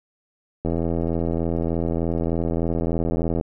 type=click train; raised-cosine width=2 ms; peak=-11 dBFS; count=231; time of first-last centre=0.65-3.411 s; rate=83.3 Hz; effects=none